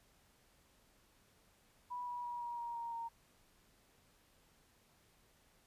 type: tone with pitch steps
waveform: sine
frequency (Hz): 981 / 971.4 / 961.9 / 952.5 / 943.2 / 934 / 924.9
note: B5 / B5 / B5 / A#5 / A#5 / A#5 / A#5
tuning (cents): -12 / -29 / -46 / +37 / +20 / +3 / -14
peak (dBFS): -40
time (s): 1.9-3.09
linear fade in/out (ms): 20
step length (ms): 170
effects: pink hiss -70 dBFS RMS until 5.66 s + resampled to 32000 Hz